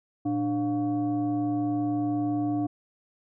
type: tone with frequency modulation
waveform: sine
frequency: 295.7 Hz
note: D4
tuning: 12 cents sharp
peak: -24 dBFS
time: 0.25-2.67 s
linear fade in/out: 10 ms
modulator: 413 Hz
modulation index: 0.65
effects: none